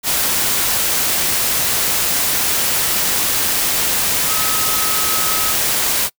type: tone in noise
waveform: sine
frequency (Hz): 1277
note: D#6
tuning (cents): +45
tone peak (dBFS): -25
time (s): 4.27-5.56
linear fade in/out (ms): 50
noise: white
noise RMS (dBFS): -17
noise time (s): 0.03-6.1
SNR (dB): -11
effects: noise-tail reverb RT60 0.1 s tail -25 dB re dry